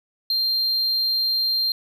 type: tone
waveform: triangle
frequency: 4180 Hz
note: C8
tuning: 2 cents flat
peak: -18 dBFS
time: 0.3-1.72 s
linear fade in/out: 2 ms
effects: none